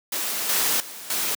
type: noise with level steps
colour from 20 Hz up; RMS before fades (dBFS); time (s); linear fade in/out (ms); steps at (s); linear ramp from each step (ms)
white; -27 / -22 / -38 / -25; 0.12-1.35; 5; 0.49 / 0.8 / 1.1; 2
effects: high-pass 200 Hz 12 dB/octave